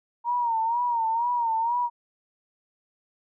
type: tone with vibrato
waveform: sine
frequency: 933 Hz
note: A#5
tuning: 1 cent sharp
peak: -22 dBFS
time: 0.24-1.9 s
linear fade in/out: 50 ms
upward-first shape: sine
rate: 2.1 Hz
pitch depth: 80 cents each way
effects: none